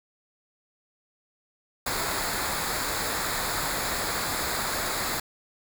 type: noise with comb filter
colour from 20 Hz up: pink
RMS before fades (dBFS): -29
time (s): 1.86-5.2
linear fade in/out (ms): 5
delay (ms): 0.34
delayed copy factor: -0.65
effects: none